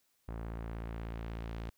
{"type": "tone with low-pass filter sweep", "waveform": "sawtooth", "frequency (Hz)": 56.4, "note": "A1", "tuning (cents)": 44, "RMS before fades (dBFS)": -41, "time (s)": [0.28, 1.7], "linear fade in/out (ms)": 5, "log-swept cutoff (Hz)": [1400, 4100], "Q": 0.86, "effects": ["white hiss -75 dBFS RMS until 1.77 s"]}